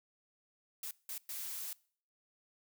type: noise bursts at uneven times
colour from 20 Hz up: blue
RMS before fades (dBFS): -42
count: 3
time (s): 0.83-0.91 / 1.09-1.18 / 1.29-1.73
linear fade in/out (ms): 2
effects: noise-tail reverb RT60 0.5 s tail -23 dB re dry